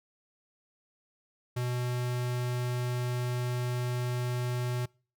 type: tone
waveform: square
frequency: 123.47 Hz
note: B2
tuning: in tune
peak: -30 dBFS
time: 1.56-4.86 s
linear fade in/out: 10 ms
effects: noise-tail reverb RT60 0.4 s tail -26 dB re dry